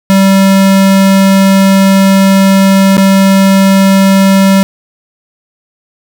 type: tone with dropouts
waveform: square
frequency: 193.9 Hz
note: G3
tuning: 19 cents flat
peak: -4 dBFS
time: 0.1-4.63 s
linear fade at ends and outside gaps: 0 ms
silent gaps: 2.969-2.979 s
effects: none